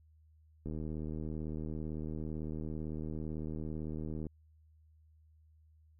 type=click train; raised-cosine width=3 ms; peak=-28 dBFS; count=282; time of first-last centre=0.66-4.267 s; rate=77.9 Hz; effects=added 78 Hz sine -61 dBFS peak until 5.99 s